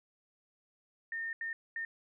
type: tone bursts at uneven times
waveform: sine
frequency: 1823 Hz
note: A#6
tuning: 39 cents flat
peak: -35 dBFS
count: 3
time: 1.12-1.33 / 1.41-1.53 / 1.76-1.85 s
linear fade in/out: 2 ms
effects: none